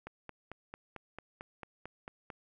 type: click train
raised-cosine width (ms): 0.5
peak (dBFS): -28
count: 11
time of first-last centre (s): 0.07-2.302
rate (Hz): 4.48
effects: none